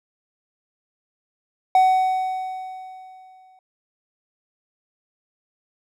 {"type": "tone with exponential decay", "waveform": "triangle", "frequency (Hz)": 750, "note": "F#5", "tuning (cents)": 23, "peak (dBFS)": -9, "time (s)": [1.75, 3.59], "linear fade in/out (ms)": 2, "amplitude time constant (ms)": 400, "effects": []}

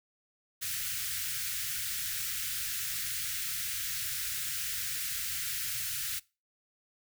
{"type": "band-stop noise", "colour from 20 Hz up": "white", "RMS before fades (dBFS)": -35, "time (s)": [0.61, 6.2], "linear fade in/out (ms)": 20, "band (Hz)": [150, 1400], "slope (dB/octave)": 48, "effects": ["noise-tail reverb RT60 0.3 s tail -23 dB re dry"]}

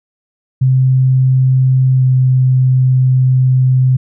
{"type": "tone with pitch glide", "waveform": "sine", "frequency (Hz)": [130.3, 129.1], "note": ["C3", "C3"], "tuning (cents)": [-7, -23], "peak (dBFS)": -7, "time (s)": [0.61, 3.97], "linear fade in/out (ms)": 10, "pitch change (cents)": -16, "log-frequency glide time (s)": [1.96, 2.03], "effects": []}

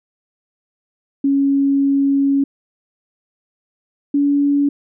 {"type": "tone pair in turn", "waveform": "sine", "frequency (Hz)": [277.2, 284.7], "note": ["C#4", "C#4"], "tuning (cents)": [0, 46], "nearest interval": "unison", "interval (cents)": 46, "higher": "second", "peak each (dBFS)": -12, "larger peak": "neither", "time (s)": [[1.24, 2.44], [4.14, 4.69]], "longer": "first", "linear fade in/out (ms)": 5, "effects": []}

